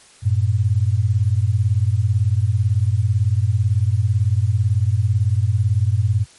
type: beating tone pair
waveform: sine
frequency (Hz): 94.9 / 112.9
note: F#2 / A2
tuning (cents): +44 / +45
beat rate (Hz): 18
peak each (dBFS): -17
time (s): 0.22-6.26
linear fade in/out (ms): 50
effects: white hiss -48 dBFS RMS until 6.38 s + MP3 48 kbps